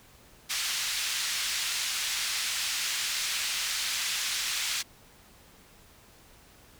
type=band-pass noise; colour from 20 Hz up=white; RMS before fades=-31 dBFS; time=0.49-4.83 s; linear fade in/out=20 ms; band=1800 to 5800 Hz; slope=12 dB/octave; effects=pink hiss -56 dBFS RMS until 6.79 s